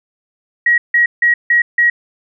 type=tone bursts; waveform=sine; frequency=1903 Hz; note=A#6; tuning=35 cents sharp; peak=-8 dBFS; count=5; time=0.66-1.9 s; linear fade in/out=5 ms; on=120 ms; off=160 ms; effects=none